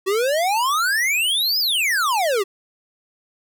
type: exponential two-way sweep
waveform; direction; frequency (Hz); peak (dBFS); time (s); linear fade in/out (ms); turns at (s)
square; up then down; 370 to 5180 to 370; -18; 0.06-2.44; 20; 1.59
effects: none